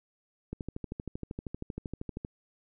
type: click train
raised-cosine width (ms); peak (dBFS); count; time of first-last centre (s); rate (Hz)
3; -23; 23; 0.53-2.249; 12.8
effects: none